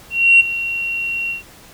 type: tone with ADSR envelope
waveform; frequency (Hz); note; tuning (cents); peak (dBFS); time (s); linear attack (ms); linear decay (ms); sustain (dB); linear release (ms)
sine; 2742; F7; -32; -4; 0.1-1.43; 300; 16; -15; 130
effects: tanh soft clip ceiling 0 dBFS + pink hiss -43 dBFS RMS until 1.73 s